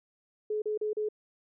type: tone bursts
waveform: sine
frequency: 425.7 Hz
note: G#4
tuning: 43 cents sharp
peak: -28 dBFS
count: 4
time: 0.5-1.088 s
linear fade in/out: 5 ms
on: 120 ms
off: 36 ms
effects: none